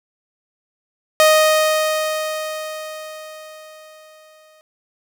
sawtooth tone with exponential decay, 622.3 Hz, D#5, in tune, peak -5 dBFS, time 1.2-4.61 s, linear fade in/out 0 ms, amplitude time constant 740 ms, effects none

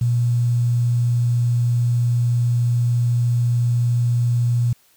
sine tone with quantisation, 119.9 Hz, A#2, 49 cents sharp, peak -15 dBFS, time 0.01-4.73 s, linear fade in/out 5 ms, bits 7, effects white hiss -57 dBFS RMS until 4.96 s

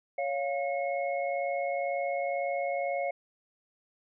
sine tone cluster, 557 / 699 / 2174 Hz, C#5 / F5 / C#7, +8 / +1 / -34 cents, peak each -31 / -32 / -38 dBFS, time 0.18-3.11 s, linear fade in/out 5 ms, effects none

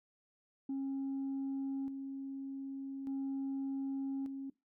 sine tone with tremolo, 271.7 Hz, C#4, 35 cents flat, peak -33 dBFS, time 0.69-4.5 s, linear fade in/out 5 ms, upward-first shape square, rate 0.42 Hz, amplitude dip 50%, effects noise-tail reverb RT60 0.2 s tail -20 dB re dry + tanh soft clip ceiling -33 dBFS

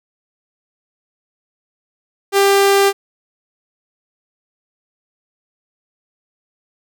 sawtooth tone, 396.3 Hz, G4, 19 cents sharp, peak -6 dBFS, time 2.32-2.93 s, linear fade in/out 50 ms, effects none

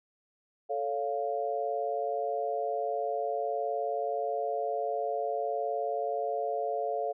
sine chord, A augmented, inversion none, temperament equal with one note detuned, 440 / 559.5 / 698.5 Hz, A4 / C#5 / E#5, 0 / +16 / 0 cents, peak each -34 / -34 / -32 dBFS, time 0.69-7.13 s, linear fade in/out 20 ms, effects none

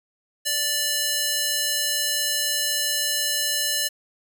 square tone with high-pass filter, 587.3 Hz, D5, in tune, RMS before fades -24 dBFS, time 0.45-3.89 s, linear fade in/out 20 ms, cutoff 3100 Hz, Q 0.6, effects none

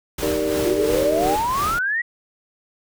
pink noise with tremolo, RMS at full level -27 dBFS, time 0.18-1.79 s, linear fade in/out 5 ms, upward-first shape sine, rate 2.9 Hz, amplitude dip 50%
sine chord, Eb major seventh, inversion none, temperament equal, 311.1 / 392 / 466.2 / 587.3 Hz, Eb4 / G4 / Bb4 / D5, 0 / 0 / 0 / 0 cents, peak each -25 dBFS, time 0.22-1.36 s, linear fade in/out 10 ms
sine exponential sweep, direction up, 340.4 to 1955 Hz, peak -19 dBFS, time 0.65-2.02 s, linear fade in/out 10 ms
effects none

